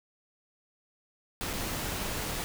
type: noise with dropouts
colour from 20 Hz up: pink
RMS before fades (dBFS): -34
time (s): 1.41-2.44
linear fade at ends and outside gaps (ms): 0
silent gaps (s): 1.53-1.535
effects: none